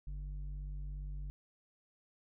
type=tone with low-pass filter; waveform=square; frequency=48.64 Hz; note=G1; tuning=13 cents flat; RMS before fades=-42 dBFS; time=0.07-1.3 s; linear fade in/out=0 ms; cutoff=110 Hz; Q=2.7; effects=none